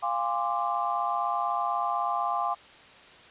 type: chord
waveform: sine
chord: D half-diminished seventh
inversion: first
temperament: equal with one note detuned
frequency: 698.5 / 814.5 / 1046.5 / 1174.7 Hz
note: F5 / Ab5 / C6 / D6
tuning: 0 / -34 / 0 / 0 cents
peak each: -31 dBFS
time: 0.02-2.55 s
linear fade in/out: 20 ms
effects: white hiss -51 dBFS RMS until 3.3 s + resampled to 8000 Hz